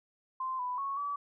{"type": "tone with pitch steps", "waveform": "sine", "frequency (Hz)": [1041, 994, 1104, 1147], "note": ["C6", "B5", "C#6", "D6"], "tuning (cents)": [-9, 11, -7, -41], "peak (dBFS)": -32, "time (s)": [0.4, 1.16], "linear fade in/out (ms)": 5, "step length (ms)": 190, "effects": []}